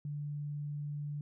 sine tone, 146.5 Hz, D3, 4 cents flat, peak -36 dBFS, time 0.05-1.21 s, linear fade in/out 2 ms, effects none

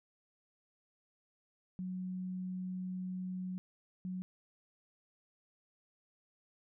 sine tone bursts at uneven times, 184.2 Hz, F#3, 7 cents flat, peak -37 dBFS, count 2, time 1.79-3.58 / 4.05-4.22 s, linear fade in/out 0 ms, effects none

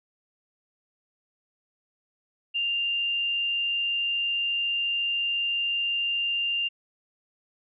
sine tone with frequency modulation, 2794 Hz, F7, in tune, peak -24 dBFS, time 2.54-6.69 s, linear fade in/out 20 ms, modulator 65.5 Hz, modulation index 0.37, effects none

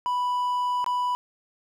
triangle tone with dropouts, 987.8 Hz, B5, in tune, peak -21 dBFS, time 0.06-1.15 s, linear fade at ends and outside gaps 0 ms, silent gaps 0.843-0.863 s, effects none

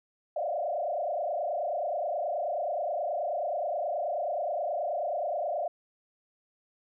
sine tone with frequency modulation, 647 Hz, E5, 32 cents flat, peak -28 dBFS, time 0.36-5.68 s, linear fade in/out 5 ms, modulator 29.4 Hz, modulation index 2.6, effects none

